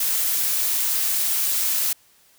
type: noise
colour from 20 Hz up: blue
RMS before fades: -22 dBFS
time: 0-1.93 s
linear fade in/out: 5 ms
effects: white hiss -57 dBFS RMS until 2.38 s